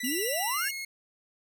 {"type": "tone with pitch glide", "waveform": "sawtooth", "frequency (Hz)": [1974, 2165], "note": ["B6", "C#7"], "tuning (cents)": [-1, -41], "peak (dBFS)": -31, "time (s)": [0, 0.85], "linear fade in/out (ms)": 5, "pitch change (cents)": 160, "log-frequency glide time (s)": [0.5, 0.65]}
{"type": "exponential sweep", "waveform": "sine", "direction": "up", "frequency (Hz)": [230.7, 1760], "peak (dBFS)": -30, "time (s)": [0.03, 0.69], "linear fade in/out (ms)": 10}
{"type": "tone with vibrato", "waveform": "5% pulse", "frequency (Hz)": 2794, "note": "F7", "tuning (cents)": 0, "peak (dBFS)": -23, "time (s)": [0.04, 0.71], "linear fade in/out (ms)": 5, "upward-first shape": "sine", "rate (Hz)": 14, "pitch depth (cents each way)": 43}
{"effects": []}